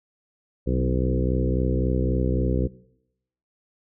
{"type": "harmonic tone with a mistuned harmonic", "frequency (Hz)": 63.7, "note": "C2", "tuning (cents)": -46, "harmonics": [1, 2, 3, 4, 5, 6, 7, 8], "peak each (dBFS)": [-24, -27, -29, -30, -31, -32, -32, -33], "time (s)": [0.66, 2.68], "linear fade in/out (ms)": 20, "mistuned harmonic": 3, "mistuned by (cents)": -29, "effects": ["noise-tail reverb RT60 0.8 s tail -20 dB re dry"]}